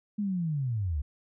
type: linear sweep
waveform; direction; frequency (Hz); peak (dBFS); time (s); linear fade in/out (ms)
sine; down; 212.5 to 65.41; -27; 0.18-1.02; 10
effects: none